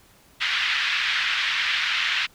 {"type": "band-pass noise", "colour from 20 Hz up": "pink", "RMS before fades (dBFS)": -24, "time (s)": [0.4, 2.27], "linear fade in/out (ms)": 20, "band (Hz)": [1600, 3700], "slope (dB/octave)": 24, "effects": ["pink hiss -55 dBFS RMS until 2.34 s"]}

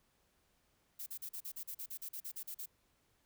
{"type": "noise bursts", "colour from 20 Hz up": "violet", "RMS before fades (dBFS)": -44, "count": 15, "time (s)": [0.99, 2.66], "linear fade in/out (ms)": 10, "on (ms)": 74, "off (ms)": 40, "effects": ["pink hiss -75 dBFS RMS until 3.25 s"]}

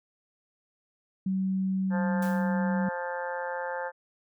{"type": "tone", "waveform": "sine", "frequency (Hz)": 190, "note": "F#3", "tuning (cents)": 46, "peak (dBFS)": -25, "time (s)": [1.26, 2.89], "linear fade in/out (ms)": 5}
{"type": "harmonic tone", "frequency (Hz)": 175.7, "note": "F3", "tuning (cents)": 11, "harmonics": [3, 4, 5, 6, 7, 8, 9, 10], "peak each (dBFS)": [-34, -45, -35, -46, -47, -44, -39, -43], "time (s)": [1.9, 3.92], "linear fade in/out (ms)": 50}
{"type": "noise with exponential decay", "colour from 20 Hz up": "white", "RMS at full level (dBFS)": -42, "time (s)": [2.22, 2.61], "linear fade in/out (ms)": 5, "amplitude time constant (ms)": 84}
{"effects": []}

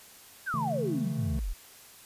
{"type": "exponential sweep", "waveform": "sine", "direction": "down", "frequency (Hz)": [1650, 35.82], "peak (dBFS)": -29, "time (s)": [0.46, 1.54], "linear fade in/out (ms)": 20}
{"type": "chord", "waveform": "triangle", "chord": "A major", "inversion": "first", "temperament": "equal with one note detuned", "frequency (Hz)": [138.59, 161.8, 220], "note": ["C#3", "E3", "A3"], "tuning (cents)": [0, -32, 0], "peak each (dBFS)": -33, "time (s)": [0.54, 1.39], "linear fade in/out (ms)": 0}
{"effects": ["white hiss -52 dBFS RMS until 2.05 s", "resampled to 32000 Hz"]}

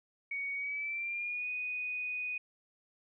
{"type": "tone with pitch glide", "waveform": "sine", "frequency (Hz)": [2239, 2484], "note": ["C#7", "D#7"], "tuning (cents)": [17, -3], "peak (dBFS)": -34, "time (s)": [0.31, 2.38], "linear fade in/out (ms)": 5, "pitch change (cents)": 180, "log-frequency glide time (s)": [0.55, 1.49], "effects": []}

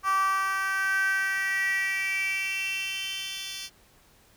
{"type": "tone with high-pass filter sweep", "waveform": "10% pulse", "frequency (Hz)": 386.6, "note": "G4", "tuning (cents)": -24, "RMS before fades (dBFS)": -28, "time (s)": [0.03, 3.7], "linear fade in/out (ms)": 50, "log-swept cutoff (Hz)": [1100, 3800], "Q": 7, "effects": ["pink hiss -59 dBFS RMS until 4.36 s"]}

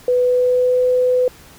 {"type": "tone with pitch glide", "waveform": "sine", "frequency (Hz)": [496.4, 502.2], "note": ["B4", "B4"], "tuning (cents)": [9, 29], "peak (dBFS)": -12, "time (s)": [0.08, 1.28], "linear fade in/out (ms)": 2, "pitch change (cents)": 20, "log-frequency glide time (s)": [0.19, 0.81], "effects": ["pink hiss -44 dBFS RMS until 1.58 s"]}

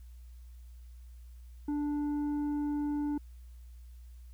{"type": "tone with tanh clipping", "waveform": "sine", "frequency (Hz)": 293.1, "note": "D4", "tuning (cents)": -3, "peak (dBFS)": -31, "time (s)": [1.68, 3.18], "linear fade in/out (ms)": 5, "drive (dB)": 6, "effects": ["added 60 Hz sine -47 dBFS peak until 4.33 s", "white hiss -70 dBFS RMS until 4.33 s"]}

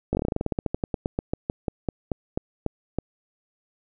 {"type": "slowing click train", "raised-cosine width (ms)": 2, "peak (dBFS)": -11, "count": 27, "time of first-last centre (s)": [0.13, 2.986], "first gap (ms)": 19, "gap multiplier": 1.12, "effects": []}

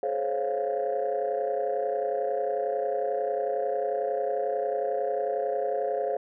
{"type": "chord", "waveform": "sine", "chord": "Db major seventh", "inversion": "second", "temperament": "equal with one note detuned", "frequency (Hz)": [424.8, 523.3, 554.4, 698.5], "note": ["Ab4", "C5", "Db5", "F5"], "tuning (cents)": [39, 0, 0, 0], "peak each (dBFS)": -30, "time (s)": [0.03, 6.17], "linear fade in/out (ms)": 2, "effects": ["tanh soft clip ceiling -19 dBFS"]}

